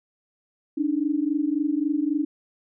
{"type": "tone pair together", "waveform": "sine", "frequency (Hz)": [285.1, 308.8], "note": ["C#4", "D#4"], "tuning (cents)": [49, -13], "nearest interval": "minor second", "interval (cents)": 138, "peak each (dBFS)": -24, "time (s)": [0.77, 2.25], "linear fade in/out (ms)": 10, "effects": []}